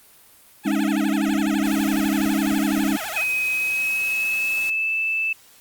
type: tone with vibrato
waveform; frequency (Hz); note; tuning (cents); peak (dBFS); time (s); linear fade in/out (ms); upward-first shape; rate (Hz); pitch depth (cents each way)
15% pulse; 740; F#5; 0; -22; 0.63-3.25; 50; sine; 12; 290
type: chord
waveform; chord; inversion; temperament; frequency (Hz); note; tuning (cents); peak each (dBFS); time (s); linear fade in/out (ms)
sine; Ab suspended fourth; none; equal; 207.7 / 277.2 / 311.1; Ab3 / Db4 / Eb4; 0 / 0 / 0; -23; 0.65-2.97; 10
type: noise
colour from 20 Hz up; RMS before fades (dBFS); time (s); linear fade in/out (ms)
white; -36; 1.64-4.7; 5
type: tone with pitch glide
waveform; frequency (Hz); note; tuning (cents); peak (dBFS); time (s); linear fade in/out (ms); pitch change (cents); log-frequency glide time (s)
sine; 2526 to 2635; D#7 to E7; +26 to -1; -20; 3.16-5.33; 5; +73; 3.46-4.93
effects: white hiss -51 dBFS RMS until 5.6 s + Opus 32 kbps